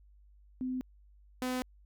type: tone pair in turn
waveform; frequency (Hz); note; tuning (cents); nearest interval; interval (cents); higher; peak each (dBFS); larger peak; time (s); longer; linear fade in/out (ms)
sine / sawtooth; 255.9 / 253.5; C4 / B3; -38 / +45; unison; 17; first; -32 / -28; second; 0.61-0.81 / 1.42-1.62; neither; 0
effects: added 50 Hz sine -57 dBFS peak until 1.85 s